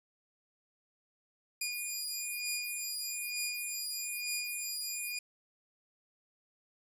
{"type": "beating tone pair", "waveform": "10% pulse", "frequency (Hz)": [2438, 2439.1], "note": ["D#7", "D#7"], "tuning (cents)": [-36, -35], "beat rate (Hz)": 1.1, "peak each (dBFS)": [-29, -29], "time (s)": [1.61, 5.19], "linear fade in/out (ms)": 5, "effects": ["resampled to 32000 Hz"]}